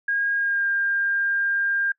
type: tone with pitch glide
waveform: sine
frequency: 1629 to 1601.9 Hz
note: G#6 to G6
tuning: -34 to +37 cents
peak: -20 dBFS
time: 0.08-1.92 s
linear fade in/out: 5 ms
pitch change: -29 cents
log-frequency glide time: 0.36-0.67 s
effects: noise-tail reverb RT60 0.1 s tail -22 dB re dry